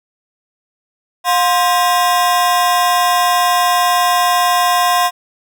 40% pulse ring-modulated tone, 880 Hz, A5, in tune, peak -7 dBFS, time 1.24-5.11 s, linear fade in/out 50 ms, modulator 167 Hz, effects none

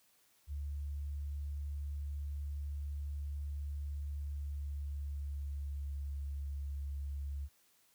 sine tone with pitch glide, 72 to 70.44 Hz, D2 to C#2, -34 to +28 cents, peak -37 dBFS, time 0.47-7.49 s, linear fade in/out 50 ms, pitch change -38 cents, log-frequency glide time 4.2-6.21 s, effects white hiss -70 dBFS RMS until 7.94 s

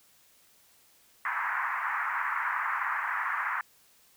pink band-pass noise, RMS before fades -31 dBFS, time 1.25-3.61 s, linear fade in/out 2 ms, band 930 to 2000 Hz, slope 48 dB/octave, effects white hiss -62 dBFS RMS until 4.16 s

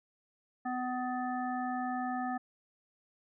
harmonic tone, 251.1 Hz, B3, 29 cents sharp, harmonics 1 / 3 / 5 / 7, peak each -36 / -35 / -42 / -44 dBFS, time 0.65-2.38 s, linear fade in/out 10 ms, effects none

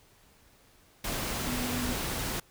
sine tone in noise, 246.9 Hz, B3, in tune, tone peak -33 dBFS, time 1.47-1.93 s, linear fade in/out 5 ms, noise pink, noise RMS -33 dBFS, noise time 1.04-2.4 s, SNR -3 dB, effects pink hiss -61 dBFS RMS until 2.5 s

